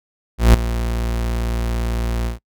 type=tone with ADSR envelope; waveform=40% pulse; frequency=57.9 Hz; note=A#1; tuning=11 cents flat; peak=-4 dBFS; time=0.38-2.39 s; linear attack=160 ms; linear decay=6 ms; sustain=-14 dB; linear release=130 ms; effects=noise-tail reverb RT60 0.1 s tail -25 dB re dry